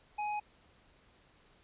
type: tone with hard clipping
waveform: sine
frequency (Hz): 837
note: G#5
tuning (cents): +13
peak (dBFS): -35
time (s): 0.18-0.4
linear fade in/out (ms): 10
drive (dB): 12
effects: pink hiss -65 dBFS RMS until 1.63 s + resampled to 8000 Hz